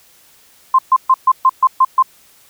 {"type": "tone bursts", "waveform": "sine", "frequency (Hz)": 1046.5, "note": "C6", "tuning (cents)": 0, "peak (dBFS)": -6, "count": 8, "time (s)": [0.74, 2.026], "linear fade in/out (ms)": 5, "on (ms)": 47, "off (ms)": 130, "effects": ["white hiss -49 dBFS RMS until 2.49 s"]}